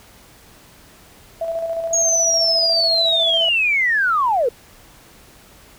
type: tone with tremolo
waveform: sine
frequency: 662 Hz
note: E5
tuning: 7 cents sharp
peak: -19 dBFS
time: 1.41-3.49 s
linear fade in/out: 5 ms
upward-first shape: square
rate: 14 Hz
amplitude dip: 40%
type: linear sweep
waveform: sine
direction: down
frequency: 6645 to 444.3 Hz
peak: -14 dBFS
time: 1.93-4.49 s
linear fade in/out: 5 ms
effects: tanh soft clip ceiling -6 dBFS + pink hiss -47 dBFS RMS until 5.78 s